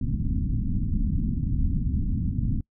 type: low-pass noise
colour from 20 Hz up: pink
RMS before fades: -25 dBFS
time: 0.01-2.61 s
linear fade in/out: 5 ms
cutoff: 260 Hz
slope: 48 dB/octave
effects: noise-tail reverb RT60 0.1 s tail -24 dB re dry